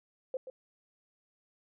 sine tone with echo, 518 Hz, C5, 17 cents flat, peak -31 dBFS, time 0.34-0.37 s, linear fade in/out 2 ms, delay 130 ms, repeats 1, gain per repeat -10 dB, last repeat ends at 0.5 s, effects none

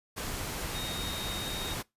sine tone in noise, 3729 Hz, A#7, in tune, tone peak -37 dBFS, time 0.74-1.75 s, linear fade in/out 20 ms, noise pink, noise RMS -36 dBFS, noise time 0.16-1.83 s, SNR -4 dB, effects noise-tail reverb RT60 0.2 s tail -23 dB re dry + resampled to 32000 Hz

